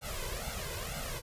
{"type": "noise with flanger", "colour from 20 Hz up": "pink", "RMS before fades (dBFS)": -38, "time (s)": [0.01, 1.22], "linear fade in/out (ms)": 50, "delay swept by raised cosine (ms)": [1.4, 2], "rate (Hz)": 2.1, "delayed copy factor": 0.8, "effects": ["resampled to 32000 Hz"]}